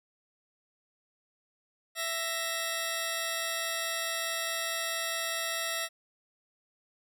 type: tone pair together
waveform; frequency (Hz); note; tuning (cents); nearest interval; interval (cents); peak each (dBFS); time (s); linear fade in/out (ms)
10% pulse; 663.1 / 1864.7; E5 / A#6; +10 / 0; octave + tritone; 1790; -25; 1.95-5.89; 50
effects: none